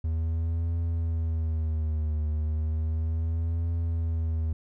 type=tone with vibrato; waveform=triangle; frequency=80 Hz; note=D#2; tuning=49 cents sharp; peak=-23 dBFS; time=0.04-4.53 s; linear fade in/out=5 ms; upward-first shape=triangle; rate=0.34 Hz; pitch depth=85 cents each way; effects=none